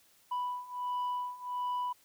sine beating tone pair, 987.8 / 989.2 Hz, B5 / B5, 0 / +3 cents, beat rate 1.4 Hz, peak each -35 / -33 dBFS, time 0.31-1.93 s, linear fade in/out 10 ms, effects tanh soft clip ceiling -30 dBFS + white hiss -65 dBFS RMS until 2.04 s

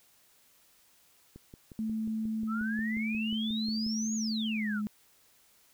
click train, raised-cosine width 3 ms, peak -34 dBFS, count 15, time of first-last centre 1.36-3.864 s, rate 5.59 Hz
sine tone with pitch glide, 220 to 210.1 Hz, A3 to G#3, 0 to +20 cents, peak -30 dBFS, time 1.79-4.87 s, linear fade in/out 0 ms, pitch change -80 cents, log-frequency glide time 4.51-4.73 s
sine exponential two-way sweep, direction up then down, 1267 to 6850 to 1267 Hz, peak -35 dBFS, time 2.47-4.82 s, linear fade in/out 50 ms, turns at 4.15 s
effects white hiss -64 dBFS RMS until 5.73 s

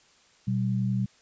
sine tone pair together, 121.65 / 193.1 Hz, B2 / G3, -26 / -26 cents, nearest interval minor sixth, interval 800 cents, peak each -26 / -27 dBFS, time 0.47-1.06 s, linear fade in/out 10 ms, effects white hiss -60 dBFS RMS until 1.21 s + resampled to 16000 Hz

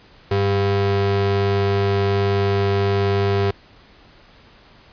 square ring-modulated tone, 149.2 Hz, D3, 28 cents sharp, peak -14 dBFS, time 0.31-3.51 s, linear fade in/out 5 ms, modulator 249 Hz, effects pink hiss -49 dBFS RMS until 4.92 s + resampled to 11025 Hz

